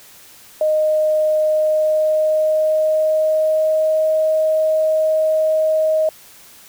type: tone with pitch glide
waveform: sine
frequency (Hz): 618 to 627.7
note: D#5 to D#5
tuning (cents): -12 to +15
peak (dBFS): -13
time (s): 0.61-6.09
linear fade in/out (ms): 2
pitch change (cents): +27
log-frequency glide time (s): 1.46-4.1
effects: white hiss -44 dBFS RMS until 6.68 s

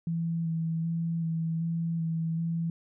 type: tone with vibrato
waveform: sine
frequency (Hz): 164.81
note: E3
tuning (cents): 0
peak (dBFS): -27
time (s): 0.07-2.7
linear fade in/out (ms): 2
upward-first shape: square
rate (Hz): 1.3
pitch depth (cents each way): 16
effects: none

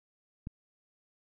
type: click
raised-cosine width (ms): 5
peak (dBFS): -26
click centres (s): 0.471
effects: none

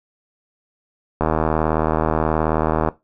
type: click train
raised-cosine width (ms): 1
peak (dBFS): -4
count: 133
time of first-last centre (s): 1.21-2.887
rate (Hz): 78.7
effects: noise-tail reverb RT60 0.2 s tail -17 dB re dry

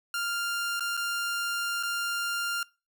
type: tone with dropouts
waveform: sawtooth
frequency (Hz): 1396.9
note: F6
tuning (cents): 0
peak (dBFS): -25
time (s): 0.14-2.63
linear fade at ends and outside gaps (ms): 2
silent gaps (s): 0.796-0.806 / 0.969-0.974 / 1.828-1.833
effects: noise-tail reverb RT60 0.3 s tail -23 dB re dry

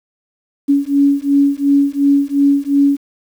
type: beating tone pair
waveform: sine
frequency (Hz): 280 / 282.8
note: C#4 / C#4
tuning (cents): +18 / +35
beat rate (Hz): 2.8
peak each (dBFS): -13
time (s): 0.68-2.97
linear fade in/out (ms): 20
effects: 7-bit

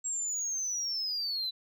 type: linear sweep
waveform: sine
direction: down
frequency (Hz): 7620 to 3951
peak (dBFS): -29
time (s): 0.04-1.51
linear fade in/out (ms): 20
effects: tanh soft clip ceiling -28 dBFS

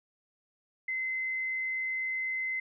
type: tone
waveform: sine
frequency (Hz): 2056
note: C7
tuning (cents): -31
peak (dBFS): -30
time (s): 0.88-2.6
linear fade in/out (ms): 5
effects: none

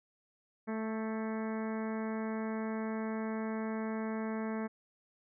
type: harmonic tone with a mistuned harmonic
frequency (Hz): 220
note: A3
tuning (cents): 0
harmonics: 1 / 2 / 3 / 4 / 5 / 6 / 7 / 8 / 9 / 10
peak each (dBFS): -35 / -41 / -45 / -47 / -49 / -51 / -52 / -53 / -54 / -55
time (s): 0.67-4.68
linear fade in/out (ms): 20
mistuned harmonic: 7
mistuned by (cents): +40
effects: none

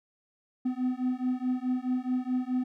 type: beating tone pair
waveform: triangle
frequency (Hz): 250.8 / 255.5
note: B3 / C4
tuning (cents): +27 / -41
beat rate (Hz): 4.7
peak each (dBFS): -28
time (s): 0.65-2.64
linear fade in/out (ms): 10
effects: none

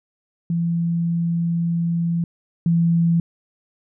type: tone pair in turn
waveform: sine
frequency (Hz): 169 / 168.23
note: E3 / E3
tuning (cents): +43 / +36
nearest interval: unison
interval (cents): 7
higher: first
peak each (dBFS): -18 / -14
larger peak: second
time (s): 0.5-2.24 / 2.66-3.2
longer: first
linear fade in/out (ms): 2
effects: none

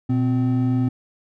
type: tone pair together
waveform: triangle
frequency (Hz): 121.2 / 256.8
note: B2 / C4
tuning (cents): -32 / -32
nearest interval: octave + minor second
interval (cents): 1300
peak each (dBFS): -18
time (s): 0.09-0.89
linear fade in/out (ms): 10
effects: none

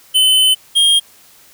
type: tone pair in turn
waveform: square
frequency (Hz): 3040 / 3230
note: F#7 / G#7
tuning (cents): +46 / -49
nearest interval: minor second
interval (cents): 105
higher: second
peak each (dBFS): -9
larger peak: neither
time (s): 0.14-0.55 / 0.75-1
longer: first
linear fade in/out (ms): 20
effects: white hiss -46 dBFS RMS until 1.53 s

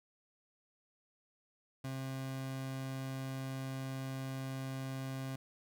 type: tone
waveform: 30% pulse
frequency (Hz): 133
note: C3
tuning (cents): +29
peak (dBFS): -36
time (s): 1.84-5.36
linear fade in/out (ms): 5
effects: none

